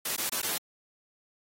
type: noise with dropouts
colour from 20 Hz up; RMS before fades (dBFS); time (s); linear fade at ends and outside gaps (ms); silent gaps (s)
white; -31; 0.05-0.58; 5; 0.165-0.178 / 0.296-0.319 / 0.418-0.428
effects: high-pass 150 Hz 12 dB/octave + AAC 48 kbps